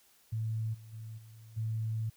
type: tone with level steps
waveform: sine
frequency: 111 Hz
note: A2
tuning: 16 cents sharp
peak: -31 / -48 / -41 / -50 / -31 dBFS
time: 0.32-2.1 s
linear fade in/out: 10 ms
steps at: 0.73 / 0.92 / 1.17 / 1.56 s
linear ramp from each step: 20 ms
effects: white hiss -65 dBFS RMS until 2.16 s